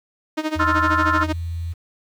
sawtooth tone with tremolo, 310.6 Hz, D#4, 3 cents flat, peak -15 dBFS, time 0.37-1.33 s, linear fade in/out 10 ms, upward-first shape sine, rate 13 Hz, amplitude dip 85%
sine tone, 84 Hz, E2, 33 cents sharp, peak -24 dBFS, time 0.55-1.74 s, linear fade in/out 20 ms
sine chord, F major seventh, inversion second, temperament equal, 1046.5 / 1318.5 / 1396.9 / 1760 Hz, C6 / E6 / F6 / A6, 0 / 0 / 0 / 0 cents, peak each -21 / -23 / -21 / -27 dBFS, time 0.59-1.24 s, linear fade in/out 10 ms
effects low-pass 5000 Hz 12 dB/octave + 8-bit

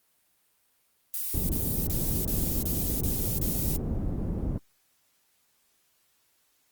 violet noise bursts, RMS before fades -31 dBFS, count 7, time 1.14-3.764 s, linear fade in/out 0 ms, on 350 ms, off 29 ms
pink low-pass noise, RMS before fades -30 dBFS, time 1.34-4.58 s, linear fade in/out 2 ms, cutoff 300 Hz, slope 12 dB/octave
effects white hiss -69 dBFS RMS until 6.71 s + Opus 32 kbps

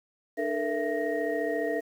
sine tone cluster, 298.8 / 437.8 / 472.2 / 667 / 1869 Hz, D4 / A4 / A#4 / E5 / A#6, +30 / -9 / +22 / +20 / +4 cents, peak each -33 / -32 / -32 / -31 / -36 dBFS, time 0.37-1.81 s, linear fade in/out 20 ms, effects tanh soft clip ceiling -16 dBFS + 9-bit

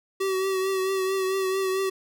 square tone with vibrato, 381.6 Hz, G4, 47 cents flat, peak -24 dBFS, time 0.2-1.9 s, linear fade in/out 10 ms, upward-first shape triangle, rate 4.5 Hz, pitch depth 36 cents each way, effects none

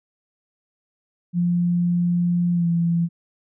sine tone with pitch glide, 174.61 to 169.44 Hz, F3 to E3, 0 to +48 cents, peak -17 dBFS, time 1.33-3.09 s, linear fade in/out 50 ms, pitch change -52 cents, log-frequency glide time 2.53-2.67 s, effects none

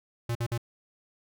square tone bursts, 117.9 Hz, A#2, 20 cents sharp, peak -28 dBFS, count 3, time 0.29-0.578 s, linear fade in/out 5 ms, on 62 ms, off 51 ms, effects none

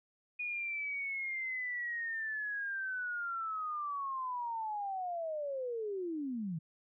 sine linear sweep, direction down, 2465 to 151.3 Hz, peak -35 dBFS, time 0.39-6.59 s, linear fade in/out 10 ms, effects none

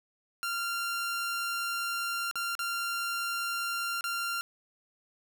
sawtooth tone with dropouts, 1385 Hz, F6, 15 cents flat, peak -27 dBFS, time 0.43-4.41 s, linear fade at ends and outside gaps 0 ms, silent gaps 2.312-2.356 / 2.552-2.592 / 4.009-4.041 s, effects none

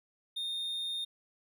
triangle tone, 3662 Hz, A#7, 32 cents flat, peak -32 dBFS, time 0.36-1.05 s, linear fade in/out 10 ms, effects none

